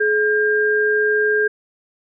sine tone pair together, 424.7 / 1603.5 Hz, G#4 / G6, +39 / +39 cents, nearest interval octave + major seventh, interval 2300 cents, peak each -17 dBFS, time 0-1.48 s, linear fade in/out 10 ms, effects none

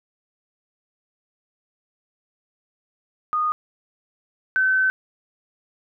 sine tone pair in turn, 1232 / 1528.3 Hz, D#6 / G6, -17 / -44 cents, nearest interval major third, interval 373 cents, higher second, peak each -19 / -16 dBFS, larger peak second, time 3.33-3.52 / 4.56-4.9 s, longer second, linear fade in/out 0 ms, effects none

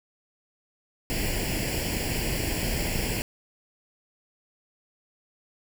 pink noise with comb filter, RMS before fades -28 dBFS, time 1.1-3.22 s, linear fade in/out 0 ms, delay 0.4 ms, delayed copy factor +0.8, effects none

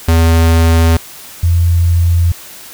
square / sine tone pair in turn, 82.41 / 85.52 Hz, E2 / F2, 0 / -36 cents, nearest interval minor second, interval 64 cents, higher second, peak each -7 dBFS, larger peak neither, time 0.08-0.97 / 1.43-2.32 s, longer neither, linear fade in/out 5 ms, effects white hiss -33 dBFS RMS until 2.73 s

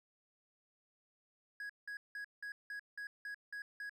triangle tone bursts, 1661.2 Hz, G#6, in tune, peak -40 dBFS, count 9, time 1.6-3.895 s, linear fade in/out 2 ms, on 95 ms, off 180 ms, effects none

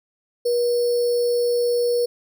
sine tone with sample-and-hold, 481.6 Hz, B4, 44 cents flat, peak -17 dBFS, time 0.45-2.06 s, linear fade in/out 10 ms, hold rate 4900 Hz, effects none

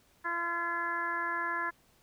harmonic tone, 341.6 Hz, F4, 38 cents flat, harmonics 1 / 2 / 3 / 4 / 5 / 6, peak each -44 / -45 / -35 / -38 / -34 / -46 dBFS, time 0.24-1.71 s, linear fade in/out 20 ms, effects pink hiss -66 dBFS RMS until 2.02 s

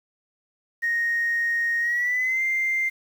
sine tone with pitch glide, 1864.7 to 2093 Hz, A#6 to C7, 0 to 0 cents, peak -20 dBFS, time 0.82-2.9 s, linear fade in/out 20 ms, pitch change +200 cents, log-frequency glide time 1.8-2.42 s, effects tanh soft clip ceiling -16 dBFS + 8-bit

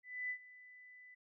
sine tone with ADSR envelope, 1996 Hz, B6, 18 cents sharp, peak -36 dBFS, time 0.03-1.15 s, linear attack 270 ms, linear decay 78 ms, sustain -19 dB, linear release 12 ms, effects none

